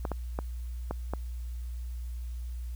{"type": "clicks", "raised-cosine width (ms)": 1, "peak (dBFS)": -18, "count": 5, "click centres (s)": [0.052, 0.117, 0.389, 0.91, 1.136], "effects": ["added 60 Hz sine -34 dBFS peak until 2.75 s", "white hiss -60 dBFS RMS until 2.75 s"]}